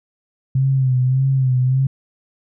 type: tone with vibrato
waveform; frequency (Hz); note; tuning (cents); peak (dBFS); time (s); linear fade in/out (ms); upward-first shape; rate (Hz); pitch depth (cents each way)
sine; 130.81; C3; 0; -13; 0.55-1.87; 5; sine; 1.7; 57
effects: none